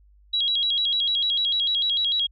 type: tone with vibrato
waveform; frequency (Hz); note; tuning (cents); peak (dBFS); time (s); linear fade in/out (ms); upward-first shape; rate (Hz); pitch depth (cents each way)
sine; 3574; A7; +26; -20; 0.33-2.27; 10; square; 6.7; 150
effects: added 50 Hz sine -52 dBFS peak until 2.31 s